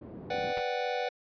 pink band-pass noise, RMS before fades -44 dBFS, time 0.01-0.53 s, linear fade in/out 10 ms, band 130 to 420 Hz, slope 12 dB/octave
square chord, G major seventh, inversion first, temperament equal, 493.9 / 587.3 / 740 / 784 Hz, B4 / D5 / F#5 / G5, 0 / 0 / 0 / 0 cents, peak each -34 / -38 / -35 / -39 dBFS, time 0.3-1.09 s, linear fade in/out 5 ms
pink noise with exponential decay, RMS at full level -35 dBFS, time 0.57-0.65 s, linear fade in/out 1 ms, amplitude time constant 16 ms
effects resampled to 11025 Hz

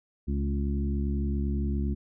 harmonic tone with a mistuned harmonic, 70.1 Hz, C#2, 20 cents sharp, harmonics 1 / 2 / 3 / 4 / 5, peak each -27 / -36 / -32 / -38 / -40 dBFS, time 0.27-1.95 s, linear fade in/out 20 ms, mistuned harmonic 4, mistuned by -16 cents, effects none

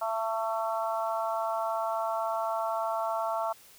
harmonic tone, 223.5 Hz, A3, 27 cents sharp, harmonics 3 / 4 / 5 / 6, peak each -31 / -33 / -35 / -37 dBFS, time 0.01-3.53 s, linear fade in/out 10 ms, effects white hiss -55 dBFS RMS until 3.78 s

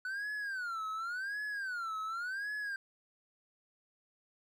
triangle tone with vibrato, 1480 Hz, F#6, in tune, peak -34 dBFS, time 0.05-2.76 s, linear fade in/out 2 ms, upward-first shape sine, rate 0.9 Hz, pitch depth 240 cents each way, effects none

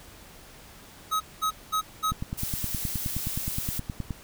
square tone bursts, 1273 Hz, D#6, 39 cents sharp, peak -24 dBFS, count 4, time 1.11-2.12 s, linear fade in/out 20 ms, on 95 ms, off 210 ms
click train, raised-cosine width 5 ms, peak -18 dBFS, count 20, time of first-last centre 2.12-4.107 s, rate 9.56 Hz
blue noise, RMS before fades -33 dBFS, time 2.37-3.8 s, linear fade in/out 20 ms
effects pink hiss -49 dBFS RMS until 4.23 s

